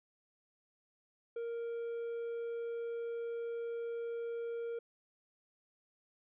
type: tone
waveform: triangle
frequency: 466.2 Hz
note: A#4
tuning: in tune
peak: -35 dBFS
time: 1.36-4.79 s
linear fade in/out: 5 ms
effects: resampled to 8000 Hz